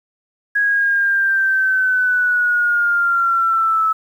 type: linear sweep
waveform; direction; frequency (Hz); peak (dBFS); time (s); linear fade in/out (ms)
sine; down; 1658 to 1300; -13; 0.55-3.93; 10
effects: 8-bit